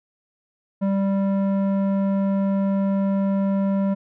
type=tone with low-pass filter; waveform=square; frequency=196 Hz; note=G3; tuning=in tune; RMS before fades=-21 dBFS; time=0.81-3.95 s; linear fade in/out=20 ms; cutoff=800 Hz; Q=0.84; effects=none